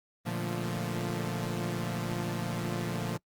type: chord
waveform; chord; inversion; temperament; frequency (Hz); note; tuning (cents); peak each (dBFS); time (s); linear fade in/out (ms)
sawtooth; Bb major seventh; none; equal with one note detuned; 116.54 / 146.83 / 173.91 / 220; Bb2 / D3 / F3 / A3; 0 / 0 / -7 / 0; -32 / -35 / -31 / -36; 0.25-3.18; 20
effects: noise-tail reverb RT60 0.1 s tail -25 dB re dry + Opus 32 kbps